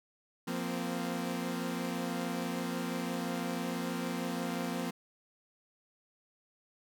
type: chord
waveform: sawtooth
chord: F suspended fourth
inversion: none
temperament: equal with one note detuned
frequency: 174.61 / 233.1 / 259.2 Hz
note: F3 / Bb3 / C4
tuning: 0 / 0 / -16 cents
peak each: -34 dBFS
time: 0.47-4.91 s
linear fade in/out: 10 ms
effects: none